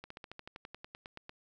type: slowing click train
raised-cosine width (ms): 0.3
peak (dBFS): -29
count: 15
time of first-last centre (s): 0.04-1.294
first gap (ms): 64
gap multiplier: 1.05
effects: none